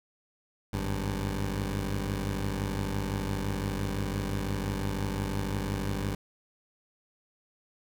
15% pulse tone pair together, 51.91 / 98 Hz, G#1 / G2, 0 / 0 cents, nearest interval major seventh, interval 1100 cents, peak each -26 dBFS, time 0.73-6.15 s, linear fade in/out 5 ms, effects none

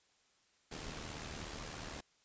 pink noise with amplitude modulation, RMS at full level -43 dBFS, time 0.71-2.01 s, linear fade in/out 10 ms, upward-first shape sine, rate 76.8 Hz, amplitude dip 55%, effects white hiss -72 dBFS RMS until 2.24 s + resampled to 16000 Hz

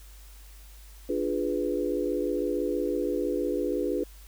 sine chord, D diminished seventh, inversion none, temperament equal with one note detuned, 293.7 / 349.2 / 415.3 / 495.9 Hz, D4 / F4 / Ab4 / Cb5, 0 / 0 / 0 / +7 cents, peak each -31 dBFS, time 1.09-4.04 s, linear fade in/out 5 ms, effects added 50 Hz sine -46 dBFS peak until 4.27 s + white hiss -55 dBFS RMS until 4.27 s

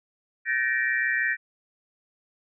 sine tone cluster, 1538 / 1749 / 1875 / 2334 Hz, G6 / A6 / A#6 / D7, -33 / -11 / +10 / -11 cents, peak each -30 / -28 / -25 / -32 dBFS, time 0.45-1.37 s, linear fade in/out 50 ms, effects none

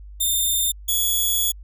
5% pulse tone pair in turn, 3615 / 3383 Hz, A7 / G#7, +46 / +31 cents, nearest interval minor second, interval 115 cents, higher first, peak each -11 dBFS, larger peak neither, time 0.2-0.72 / 0.88-1.52 s, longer second, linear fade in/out 10 ms, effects added 50 Hz sine -37 dBFS peak until 1.63 s

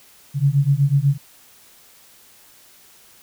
sine beating tone pair, 136.4 / 144.5 Hz, C#3 / D3, -28 / -28 cents, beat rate 8.1 Hz, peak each -17 dBFS, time 0.34-1.18 s, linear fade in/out 50 ms, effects white hiss -50 dBFS RMS until 3.22 s

